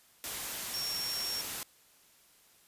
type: tone in noise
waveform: sine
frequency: 5520 Hz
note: F8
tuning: 21 cents flat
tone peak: -34 dBFS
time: 0.74-1.41 s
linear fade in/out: 0 ms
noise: white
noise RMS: -38 dBFS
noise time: 0.24-1.63 s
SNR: +1 dB
effects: white hiss -63 dBFS RMS until 2.67 s + resampled to 32000 Hz